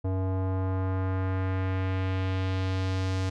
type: tone with low-pass filter sweep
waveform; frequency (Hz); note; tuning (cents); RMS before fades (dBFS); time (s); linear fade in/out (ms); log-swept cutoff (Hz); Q
square; 94.2; F#2; +32; -28; 0.04-3.3; 10; 680 to 6300; 1.2
effects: none